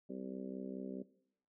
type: harmonic tone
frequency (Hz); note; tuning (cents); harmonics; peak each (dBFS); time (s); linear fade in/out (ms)
64.8; C2; -16; 3 / 4 / 5 / 6 / 7 / 8 / 9; -47 / -46 / -54 / -48 / -55 / -55 / -54; 0.09-1.03; 10
effects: noise-tail reverb RT60 0.7 s tail -18 dB re dry